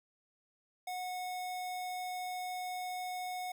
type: tone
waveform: square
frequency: 731 Hz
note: F#5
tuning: 21 cents flat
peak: -38 dBFS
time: 0.87-3.52 s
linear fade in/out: 5 ms
effects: none